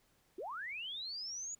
sine linear sweep, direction up, 315.3 to 6910 Hz, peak -40 dBFS, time 0.38-1.55 s, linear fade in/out 5 ms, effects pink hiss -72 dBFS RMS until 1.59 s

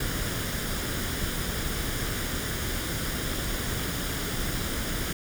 pink noise with comb filter, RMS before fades -30 dBFS, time 0-5.13 s, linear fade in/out 5 ms, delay 0.58 ms, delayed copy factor +0.5, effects none

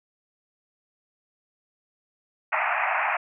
pink band-pass noise, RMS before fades -25 dBFS, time 2.52-3.17 s, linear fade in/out 5 ms, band 640 to 2600 Hz, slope 96 dB/octave, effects none

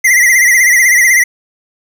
square tone with vibrato, 2000 Hz, B6, 21 cents sharp, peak -6 dBFS, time 0.04-1.24 s, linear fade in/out 10 ms, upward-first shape sine, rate 16 Hz, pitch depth 89 cents each way, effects none

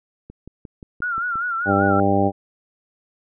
click train, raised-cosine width 3 ms, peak -25 dBFS, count 7, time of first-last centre 0.3-1.356 s, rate 5.68 Hz
sine tone with vibrato, 1400 Hz, F6, 4 cents sharp, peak -21 dBFS, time 1.02-2 s, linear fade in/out 2 ms, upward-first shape sine, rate 5.1 Hz, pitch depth 88 cents each way
harmonic tone, 98.9 Hz, G2, 16 cents sharp, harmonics 1 / 2 / 3 / 4 / 5 / 6 / 7 / 8, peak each -24 / -22 / -22 / -24 / -28 / -23 / -31 / -21 dBFS, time 1.65-2.32 s, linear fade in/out 50 ms
effects none

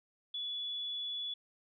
sine tone, 3422 Hz, A7, 49 cents flat, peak -36 dBFS, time 0.34-1.34 s, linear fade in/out 5 ms, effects none

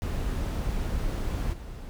brown noise with level steps, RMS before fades -29 / -39 dBFS, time 0.02-1.89 s, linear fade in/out 0 ms, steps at 1.52 s, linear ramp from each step 20 ms, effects none

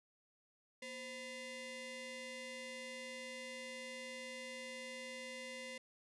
sawtooth ring-modulated tone, 759 Hz, F#5, 44 cents sharp, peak -39 dBFS, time 0.82-5.78 s, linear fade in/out 5 ms, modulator 1280 Hz, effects resampled to 24000 Hz

